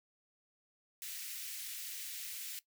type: high-pass noise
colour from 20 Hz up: white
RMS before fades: -44 dBFS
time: 1.02-2.59 s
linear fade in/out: 0 ms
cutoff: 1900 Hz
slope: 24 dB/octave
effects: noise-tail reverb RT60 0.1 s tail -17 dB re dry